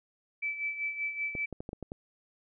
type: tone with tremolo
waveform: sine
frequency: 2313 Hz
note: D7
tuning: 27 cents flat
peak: -29 dBFS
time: 0.42-1.46 s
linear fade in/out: 10 ms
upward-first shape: sine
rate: 5.2 Hz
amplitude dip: 65%
type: clicks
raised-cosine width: 2 ms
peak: -25 dBFS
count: 7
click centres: 1.352 / 1.527 / 1.605 / 1.691 / 1.731 / 1.827 / 1.919 s
effects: none